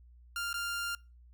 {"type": "tone with dropouts", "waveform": "sawtooth", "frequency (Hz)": 1396.9, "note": "F6", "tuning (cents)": 0, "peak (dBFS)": -30, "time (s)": [0.36, 0.95], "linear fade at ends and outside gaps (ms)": 2, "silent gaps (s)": [0.53, 0.541], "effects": ["noise-tail reverb RT60 0.3 s tail -25 dB re dry", "added 60 Hz sine -54 dBFS peak until 1.33 s"]}